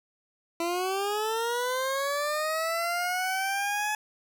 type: linear sweep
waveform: 20% pulse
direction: up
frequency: 333.8 to 853 Hz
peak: -22 dBFS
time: 0.6-3.95 s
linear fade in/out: 2 ms
effects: none

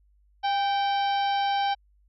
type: harmonic tone with a mistuned harmonic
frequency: 776 Hz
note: G5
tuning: 18 cents flat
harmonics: 1 / 2 / 3 / 4 / 5 / 6 / 7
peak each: -23 / -35 / -39 / -35 / -40 / -43 / -44 dBFS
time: 0.43-1.75 s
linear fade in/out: 20 ms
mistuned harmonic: 1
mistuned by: +52 cents
effects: added 50 Hz sine -59 dBFS peak until 2.08 s

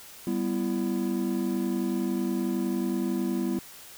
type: chord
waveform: triangle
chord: E minor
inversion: first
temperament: equal with one note detuned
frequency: 196 / 246.9 / 334.8 Hz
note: G3 / B3 / E4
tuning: 0 / 0 / +27 cents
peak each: -28 dBFS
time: 0.27-3.59 s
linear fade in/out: 2 ms
effects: white hiss -47 dBFS RMS until 3.97 s

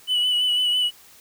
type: tone with vibrato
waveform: triangle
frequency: 2966 Hz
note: F#7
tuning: 4 cents sharp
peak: -16 dBFS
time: 0.07-0.91 s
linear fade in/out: 50 ms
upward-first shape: sine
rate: 6 Hz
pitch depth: 28 cents each way
effects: tanh soft clip ceiling -12 dBFS + white hiss -50 dBFS RMS until 1.2 s

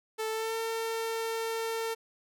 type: tone with pitch glide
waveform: sawtooth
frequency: 439.7 to 452.3 Hz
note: A4 to A4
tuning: -1 to +48 cents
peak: -27 dBFS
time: 0.18-1.95 s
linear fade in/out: 20 ms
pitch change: +49 cents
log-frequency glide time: 0.29-0.58 s
effects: none

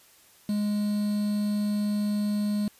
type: tone with quantisation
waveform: triangle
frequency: 207.7 Hz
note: G#3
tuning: in tune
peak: -22 dBFS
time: 0.49-2.68 s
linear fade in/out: 2 ms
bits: 7
effects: white hiss -57 dBFS RMS until 2.79 s + resampled to 32000 Hz

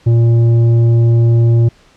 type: tone with tanh clipping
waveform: sine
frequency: 116.54 Hz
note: A#2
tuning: in tune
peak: -8 dBFS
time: 0.06-1.69 s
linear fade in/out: 10 ms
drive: 8 dB
effects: pink hiss -48 dBFS RMS until 1.96 s + low-pass 6000 Hz 12 dB/octave

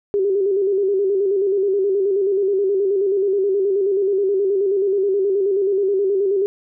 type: tone with vibrato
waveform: sine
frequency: 393 Hz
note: G4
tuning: 4 cents sharp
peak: -15 dBFS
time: 0.14-6.46 s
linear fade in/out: 0 ms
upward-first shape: square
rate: 9.4 Hz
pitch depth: 58 cents each way
effects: none

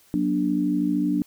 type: chord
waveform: sine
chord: B minor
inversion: second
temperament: equal with one note detuned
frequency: 185 / 240.7 / 293.7 Hz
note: F#3 / B3 / D4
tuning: 0 / -44 / 0 cents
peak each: -26 / -27 / -22 dBFS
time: 0.14-1.22 s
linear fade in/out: 0 ms
effects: white hiss -57 dBFS RMS until 1.26 s

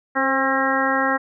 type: harmonic tone with a mistuned harmonic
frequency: 268.6 Hz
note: C4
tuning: 46 cents sharp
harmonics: 1 / 2 / 3 / 4 / 5 / 6 / 7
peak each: -25 / -25 / -25 / -25 / -25 / -25 / -25 dBFS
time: 0.15-1.18 s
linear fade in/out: 20 ms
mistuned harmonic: 2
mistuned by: -23 cents
effects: none

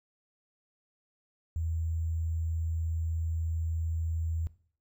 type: tone with sample-and-hold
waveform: sine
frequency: 81.6 Hz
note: E2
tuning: 17 cents flat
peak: -29 dBFS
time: 1.56-4.47 s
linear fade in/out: 0 ms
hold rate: 7350 Hz
effects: noise-tail reverb RT60 0.5 s tail -18 dB re dry

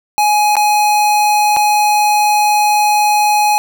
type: tone with dropouts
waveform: square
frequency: 838 Hz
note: G#5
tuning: 15 cents sharp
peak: -10 dBFS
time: 0.18-3.58 s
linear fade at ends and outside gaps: 0 ms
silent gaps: 0.555-0.567 / 1.564-1.569 s
effects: none

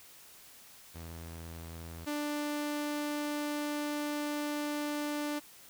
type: tone pair in turn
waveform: sawtooth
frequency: 82.8 / 295.1 Hz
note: E2 / D4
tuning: +8 / +8 cents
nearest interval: octave + minor seventh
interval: 2200 cents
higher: second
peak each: -39 / -29 dBFS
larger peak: second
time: 0.94-2.06 / 2.06-5.4 s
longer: second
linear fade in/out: 20 ms
effects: white hiss -55 dBFS RMS until 5.69 s

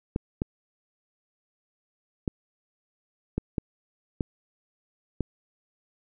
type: clicks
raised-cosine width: 3 ms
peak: -13 dBFS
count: 7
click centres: 0.161 / 0.419 / 2.278 / 3.38 / 3.582 / 4.208 / 5.207 s
effects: none

